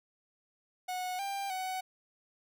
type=tone with pitch steps; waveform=45% pulse; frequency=733 / 793 / 748 Hz; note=F#5 / G5 / F#5; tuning=-16 / +20 / +19 cents; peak=-34 dBFS; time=0.88-1.81 s; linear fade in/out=10 ms; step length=310 ms; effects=none